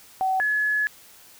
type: tone pair in turn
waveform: sine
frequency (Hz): 758 / 1701.7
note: F#5 / G#6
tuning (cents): +42 / +42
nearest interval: octave + major second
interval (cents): 1400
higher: second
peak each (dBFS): -20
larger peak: neither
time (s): 0.21-0.4 / 0.4-0.87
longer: second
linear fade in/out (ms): 0
effects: white hiss -50 dBFS RMS until 1.39 s